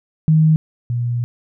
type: tone pair in turn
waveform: sine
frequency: 157.2 / 120.2 Hz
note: D#3 / B2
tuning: +18 / -46 cents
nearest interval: perfect fourth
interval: 464 cents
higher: first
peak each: -9 / -17 dBFS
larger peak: first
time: 0.28-0.56 / 0.9-1.24 s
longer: second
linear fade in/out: 0 ms
effects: none